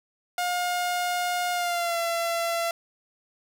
sawtooth tone with pitch glide, 713 to 676.1 Hz, F5 to E5, +36 to +44 cents, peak -21 dBFS, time 0.38-2.71 s, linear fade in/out 2 ms, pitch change -92 cents, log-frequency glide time 1.52-1.99 s, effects none

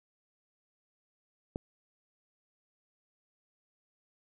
click, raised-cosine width 2 ms, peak -21 dBFS, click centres 1.559 s, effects none

